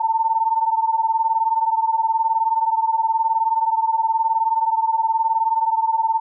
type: beating tone pair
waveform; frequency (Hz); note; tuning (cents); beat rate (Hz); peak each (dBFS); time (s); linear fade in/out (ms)
sine; 892 / 911; A5 / A#5; +23 / -40; 19; -18 / -21; 0-6.2; 10
effects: none